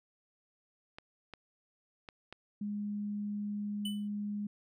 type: clicks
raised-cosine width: 0.3 ms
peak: -29 dBFS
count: 4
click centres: 0.985 / 1.337 / 2.088 / 2.326 s
type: tone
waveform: sine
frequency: 206.4 Hz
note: G#3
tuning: 10 cents flat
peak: -34 dBFS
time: 2.61-4.47 s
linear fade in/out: 5 ms
type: tone with exponential decay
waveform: square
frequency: 2993 Hz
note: F#7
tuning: 19 cents sharp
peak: -35 dBFS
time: 3.85-4.08 s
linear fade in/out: 5 ms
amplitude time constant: 49 ms
effects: none